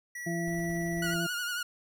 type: tone with pitch glide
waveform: square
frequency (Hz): 1939 to 1951.4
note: B6 to B6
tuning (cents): -32 to -21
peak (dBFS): -38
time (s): 0.15-1.14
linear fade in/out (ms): 5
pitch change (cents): +11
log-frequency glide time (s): 0.29-0.56
type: harmonic tone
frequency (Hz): 169.6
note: E3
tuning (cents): +50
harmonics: 1 / 2 / 4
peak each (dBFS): -32 / -35 / -38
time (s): 0.26-1.27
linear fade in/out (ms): 10
type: noise with tremolo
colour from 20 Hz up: brown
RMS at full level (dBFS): -47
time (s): 0.47-1.17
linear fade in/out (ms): 10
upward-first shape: square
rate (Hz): 18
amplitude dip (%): 45
type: tone with vibrato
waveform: sawtooth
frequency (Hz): 1440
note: F#6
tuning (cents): -47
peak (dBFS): -28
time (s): 1.02-1.63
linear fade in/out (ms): 5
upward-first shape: sine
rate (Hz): 11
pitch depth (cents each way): 47
effects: none